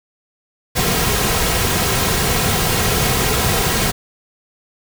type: noise with comb filter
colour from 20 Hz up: pink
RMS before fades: -17 dBFS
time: 0.75-3.92 s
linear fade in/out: 20 ms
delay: 3.4 ms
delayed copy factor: -0.5
effects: none